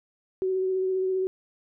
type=tone with vibrato; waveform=sine; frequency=375.9 Hz; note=F#4; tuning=27 cents sharp; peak=-23 dBFS; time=0.42-1.27 s; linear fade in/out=0 ms; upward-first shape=triangle; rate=15 Hz; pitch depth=20 cents each way; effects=none